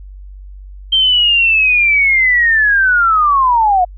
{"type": "linear sweep", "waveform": "sine", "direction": "down", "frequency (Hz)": [3152, 698.5], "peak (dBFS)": -8, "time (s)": [0.92, 3.85], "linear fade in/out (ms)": 10, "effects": ["added 48 Hz sine -30 dBFS peak until 3.97 s"]}